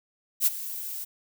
violet noise with ADSR envelope, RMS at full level -19 dBFS, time 0.4-1.05 s, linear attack 65 ms, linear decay 25 ms, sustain -16 dB, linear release 17 ms, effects none

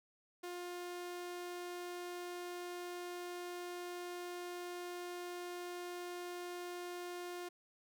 sawtooth tone, 353.9 Hz, F4, 23 cents sharp, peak -39 dBFS, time 0.43-7.49 s, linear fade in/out 10 ms, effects none

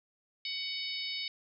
harmonic tone with a mistuned harmonic, 747 Hz, F#5, 16 cents sharp, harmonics 3 / 4 / 5 / 6 / 7, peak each -41 / -42 / -39 / -41 / -43 dBFS, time 0.45-1.28 s, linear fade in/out 2 ms, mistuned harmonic 7, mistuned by -27 cents, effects none

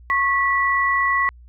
sine tone pair together, 1097.8 / 1956 Hz, C#6 / B6, -17 / -17 cents, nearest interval minor seventh, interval 1000 cents, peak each -19 dBFS, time 0.1-1.29 s, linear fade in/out 0 ms, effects added 60 Hz sine -42 dBFS peak until 1.48 s

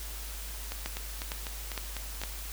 two click trains, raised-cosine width 0.2 ms, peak -16 / -19 dBFS, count 4 / 7, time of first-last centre 0.86-2.236 / 0.72-2.216 s, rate 2.18 / 4.01 Hz, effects added 51 Hz sine -39 dBFS peak until 2.52 s + white hiss -43 dBFS RMS until 2.52 s

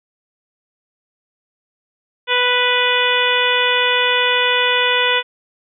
harmonic tone, 493.9 Hz, B4, in tune, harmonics 1 / 2 / 3 / 4 / 5 / 6 / 7, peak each -21 / -21 / -21 / -21 / -21 / -21 / -21 dBFS, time 2.27-5.23 s, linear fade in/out 50 ms, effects none

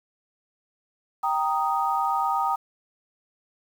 sine chord, Eb major, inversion first, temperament equal, 784 / 932.3 / 1244.5 Hz, G5 / Bb5 / Eb6, 0 / 0 / 0 cents, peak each -26 dBFS, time 1.23-2.56 s, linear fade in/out 10 ms, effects 8-bit

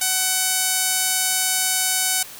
sawtooth tone with band-pass filter, 750 Hz, F#5, 23 cents sharp, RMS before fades -21 dBFS, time 0.01-2.23 s, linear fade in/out 5 ms, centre 9600 Hz, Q 1.1, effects white hiss -39 dBFS RMS until 2.39 s

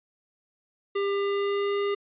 square tone with pitch glide, 399.2 to 403.8 Hz, G4 to G#4, +32 to -49 cents, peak -25 dBFS, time 0.95-1.95 s, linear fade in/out 10 ms, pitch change +19 cents, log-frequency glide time 1.11-1.8 s, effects resampled to 8000 Hz

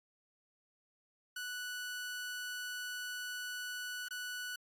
sawtooth tone with dropouts, 1480 Hz, F#6, in tune, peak -36 dBFS, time 1.36-4.56 s, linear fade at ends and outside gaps 5 ms, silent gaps 4.085-4.107 s, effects AAC 64 kbps

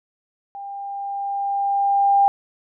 sine tone with level ramp, 798 Hz, G5, 31 cents sharp, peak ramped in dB -31 to -11 dBFS, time 0.55-2.28 s, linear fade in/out 0 ms, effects none

